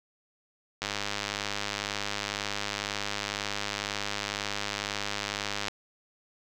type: click train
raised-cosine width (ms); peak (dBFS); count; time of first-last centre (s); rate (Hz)
0.2; -13; 497; 0.82-5.683; 102
effects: 8-bit